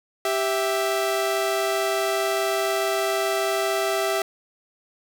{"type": "tone pair together", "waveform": "sawtooth", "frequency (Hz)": [392, 659.3], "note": ["G4", "E5"], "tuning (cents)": [0, 0], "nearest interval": "major sixth", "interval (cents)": 900, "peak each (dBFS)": [-21, -20], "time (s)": [0.25, 4.22], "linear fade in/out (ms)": 2, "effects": []}